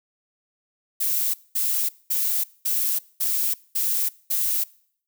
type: noise bursts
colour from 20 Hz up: violet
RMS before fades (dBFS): -23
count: 7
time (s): 1-4.64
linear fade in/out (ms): 10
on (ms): 340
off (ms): 210
effects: noise-tail reverb RT60 0.6 s tail -23 dB re dry